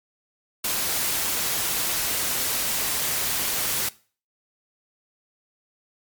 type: noise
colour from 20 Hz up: white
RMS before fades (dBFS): -25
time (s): 0.64-3.89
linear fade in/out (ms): 5
effects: noise-tail reverb RT60 0.4 s tail -20 dB re dry + MP3 96 kbps